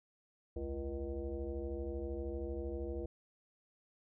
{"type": "tone with frequency modulation", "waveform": "sine", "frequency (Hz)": 202.1, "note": "G#3", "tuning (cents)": -47, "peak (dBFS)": -37, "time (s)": [0.56, 3.06], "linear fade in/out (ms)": 5, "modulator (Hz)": 139, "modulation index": 2.4, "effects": []}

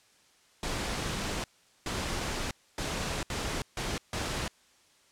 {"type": "noise bursts at uneven times", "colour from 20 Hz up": "pink", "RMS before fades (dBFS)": -33, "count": 6, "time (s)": [[0.63, 1.44], [1.86, 2.51], [2.78, 3.23], [3.3, 3.62], [3.77, 3.98], [4.13, 4.48]], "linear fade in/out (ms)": 2, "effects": ["white hiss -63 dBFS RMS until 5.11 s", "low-pass 8000 Hz 12 dB/octave"]}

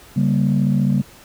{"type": "chord", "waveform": "sine", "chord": "G diminished", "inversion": "second", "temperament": "just", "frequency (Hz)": [141.12, 196, 235.2], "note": ["Db3", "G3", "Bb3"], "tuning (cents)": [31, 0, 16], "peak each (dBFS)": [-17, -17, -20], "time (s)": [0.16, 1.02], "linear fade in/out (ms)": 10, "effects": ["tanh soft clip ceiling -8 dBFS", "pink hiss -45 dBFS RMS until 1.24 s"]}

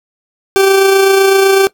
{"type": "tone with amplitude modulation", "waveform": "40% pulse", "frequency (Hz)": 388.8, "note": "G4", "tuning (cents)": -14, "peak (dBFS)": -4, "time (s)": [0.56, 1.67], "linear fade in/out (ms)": 0, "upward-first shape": "sine", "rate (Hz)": 27.9, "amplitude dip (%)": 35, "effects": ["noise-tail reverb RT60 0.1 s tail -18 dB re dry"]}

